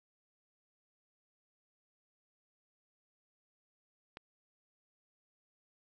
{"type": "click", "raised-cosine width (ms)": 0.3, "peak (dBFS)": -29, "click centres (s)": 4.171, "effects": []}